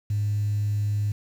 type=tone; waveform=sine; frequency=103.83 Hz; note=G#2; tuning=in tune; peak=-21 dBFS; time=0.1-1.12 s; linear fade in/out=5 ms; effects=tanh soft clip ceiling -18 dBFS + 8-bit